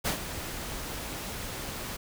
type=noise with ADSR envelope; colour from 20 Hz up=pink; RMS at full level=-27 dBFS; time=0.04-1.97 s; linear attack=24 ms; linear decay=110 ms; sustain=-10 dB; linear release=12 ms; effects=none